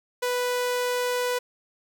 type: tone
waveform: sawtooth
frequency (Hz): 493.9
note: B4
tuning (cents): 0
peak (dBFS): -20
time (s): 0.22-1.39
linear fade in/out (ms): 10
effects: none